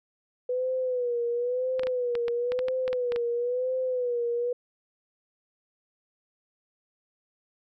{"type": "tone with vibrato", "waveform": "sine", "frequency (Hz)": 494.1, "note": "B4", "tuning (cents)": 1, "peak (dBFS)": -25, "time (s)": [0.49, 4.53], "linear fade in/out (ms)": 5, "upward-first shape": "sine", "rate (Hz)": 0.99, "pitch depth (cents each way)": 76}
{"type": "clicks", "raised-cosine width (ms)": 0.3, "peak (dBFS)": -19, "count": 12, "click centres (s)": [1.795, 1.834, 1.87, 2.153, 2.282, 2.52, 2.591, 2.684, 2.879, 2.93, 3.121, 3.161]}
{"effects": []}